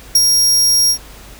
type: tone with ADSR envelope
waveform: sawtooth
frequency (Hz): 5600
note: F8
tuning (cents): +4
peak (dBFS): -3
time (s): 0.15-0.98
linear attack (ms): 5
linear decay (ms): 42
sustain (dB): -4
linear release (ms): 79
effects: added 50 Hz sine -38 dBFS peak until 1.39 s + pink hiss -39 dBFS RMS until 1.39 s